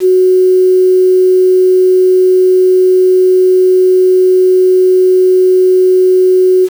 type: tone with quantisation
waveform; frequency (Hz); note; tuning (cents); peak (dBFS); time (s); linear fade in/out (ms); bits
sine; 370; F#4; 0; -4; 0-6.69; 50; 5
effects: none